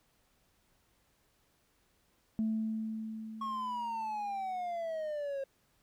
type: tone with exponential decay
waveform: sine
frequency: 220 Hz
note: A3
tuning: in tune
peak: -27 dBFS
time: 2.39-5.11 s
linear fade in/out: 0 ms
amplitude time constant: 590 ms
type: exponential sweep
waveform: triangle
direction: down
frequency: 1100 to 538 Hz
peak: -32 dBFS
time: 3.41-5.44 s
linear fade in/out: 5 ms
effects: tanh soft clip ceiling -25 dBFS + pink hiss -72 dBFS RMS until 5.82 s